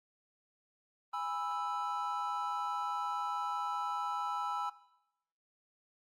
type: chord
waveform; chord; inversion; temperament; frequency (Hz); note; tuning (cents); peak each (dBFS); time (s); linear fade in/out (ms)
triangle; E major; first; just; 824.1 / 988.9 / 1318.5; G#5 / B5 / E6; -14 / +2 / 0; -38 / -37 / -36; 1.13-4.7; 10
effects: noise-tail reverb RT60 0.9 s tail -19 dB re dry + Opus 32 kbps